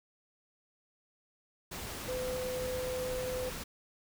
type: tone in noise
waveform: sine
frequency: 507 Hz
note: B4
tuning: 45 cents sharp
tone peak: -34 dBFS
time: 2.08-3.5 s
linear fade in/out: 10 ms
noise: pink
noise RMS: -41 dBFS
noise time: 1.71-3.64 s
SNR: +4 dB
effects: none